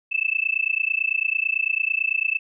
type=tone with amplitude modulation; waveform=sine; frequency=2631 Hz; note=E7; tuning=4 cents flat; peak=-16 dBFS; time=0.11-2.39 s; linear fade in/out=20 ms; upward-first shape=sine; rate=29 Hz; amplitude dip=100%; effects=none